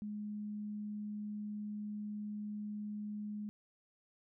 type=tone; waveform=sine; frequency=209.2 Hz; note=G#3; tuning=13 cents sharp; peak=-39 dBFS; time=0.02-3.49 s; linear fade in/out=0 ms; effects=none